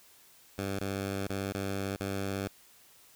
10% pulse tone with dropouts, 97.9 Hz, G2, 2 cents flat, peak -24 dBFS, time 0.58-2.48 s, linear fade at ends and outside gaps 5 ms, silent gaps 0.792-0.807 / 1.273-1.295 / 1.524-1.545 / 1.962-2.001 s, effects white hiss -59 dBFS RMS until 3.15 s

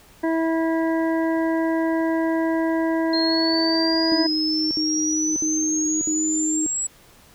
harmonic tone, 325.9 Hz, E4, 20 cents flat, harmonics 1 / 2 / 3 / 5 / 6, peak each -20 / -26 / -30 / -34 / -36 dBFS, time 0.23-4.27 s, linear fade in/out 10 ms
sine exponential sweep, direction up, 4186 to 7800 Hz, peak -22 dBFS, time 3.13-6.87 s, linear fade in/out 5 ms
sine tone bursts, 311.1 Hz, D#4, in tune, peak -22 dBFS, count 4, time 4.12-6.663 s, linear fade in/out 0 ms, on 590 ms, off 61 ms
effects pink hiss -51 dBFS RMS until 7.34 s

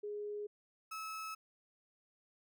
sine / 35% pulse tone pair in turn, 415.3 / 1297.3 Hz, G#4 / E6, 0 / -28 cents, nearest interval octave + minor sixth, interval 1972 cents, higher second, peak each -39 / -40 dBFS, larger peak first, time 0.03-0.47 / 0.91-1.35 s, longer neither, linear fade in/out 10 ms, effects none

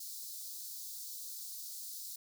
white high-pass noise, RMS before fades -45 dBFS, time 0-2.16 s, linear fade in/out 5 ms, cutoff 4000 Hz, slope 48 dB/octave, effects none

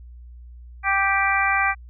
harmonic tone, 392 Hz, G4, in tune, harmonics 2 / 3 / 4 / 5 / 6, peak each -24 / -24 / -24 / -24 / -24 dBFS, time 0.83-1.75 s, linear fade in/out 50 ms, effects added 60 Hz sine -39 dBFS peak until 1.89 s

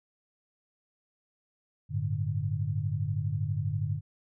sine chord, G suspended second, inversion none, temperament equal with one note detuned, 97.66 / 110 / 146.83 Hz, G2 / A2 / D3, -6 / 0 / 0 cents, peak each -32 dBFS, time 1.89-4.01 s, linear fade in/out 50 ms, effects none

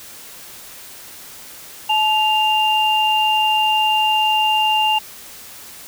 sine tone pair together, 862.9 / 2794 Hz, A5 / F7, -34 / 0 cents, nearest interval octave + minor sixth, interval 2034 cents, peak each -16 / -17 dBFS, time 1.89-4.99 s, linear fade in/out 10 ms, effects white hiss -38 dBFS RMS until 5.87 s

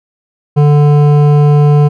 sine tone with hard clipping, 146.83 Hz, D3, in tune, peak -6 dBFS, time 0.56-1.89 s, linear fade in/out 20 ms, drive 12 dB, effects none

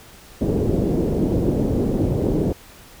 white low-pass noise, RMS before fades -20 dBFS, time 0.41-2.53 s, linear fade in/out 5 ms, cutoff 430 Hz, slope 24 dB/octave, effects pink hiss -45 dBFS RMS until 3 s

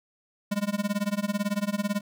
square tone with tremolo, 204.2 Hz, G#3, 29 cents flat, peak -23 dBFS, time 0.51-2.01 s, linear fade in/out 10 ms, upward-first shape sine, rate 18 Hz, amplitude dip 95%, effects none

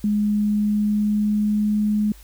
sine tone with pitch glide, 208.6 to 210.5 Hz, G#3 to G#3, +8 to +24 cents, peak -17 dBFS, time 0.04-2.12 s, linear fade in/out 2 ms, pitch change +16 cents, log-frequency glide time 0.29-1.83 s, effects added 50 Hz sine -43 dBFS peak until 2.23 s + white hiss -51 dBFS RMS until 2.23 s

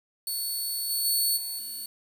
10% pulse tone with level steps, 4435 Hz, C#8, in tune, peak -22 / -19 / -16 / -25 / -28 dBFS, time 0.27-1.86 s, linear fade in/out 2 ms, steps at 0.89 / 1.04 / 1.36 / 1.58 s, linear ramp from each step 20 ms, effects 8-bit

